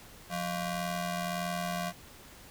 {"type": "ring-modulated tone", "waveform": "sawtooth", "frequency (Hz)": 436.4, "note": "A4", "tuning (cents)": -14, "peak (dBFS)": -25, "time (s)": [0.29, 1.93], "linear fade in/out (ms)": 50, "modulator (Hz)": 259, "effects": ["pink hiss -52 dBFS RMS until 2.5 s"]}